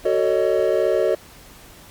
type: chord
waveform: triangle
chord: D# half-diminished seventh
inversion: first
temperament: just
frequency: 373.4 / 448 / 560 / 622.3 Hz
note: F#4 / A4 / C#5 / D#5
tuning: +16 / +31 / +18 / 0 cents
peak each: -20 dBFS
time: 0.05-1.15 s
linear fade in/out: 5 ms
effects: pink hiss -45 dBFS RMS until 1.9 s + Opus 48 kbps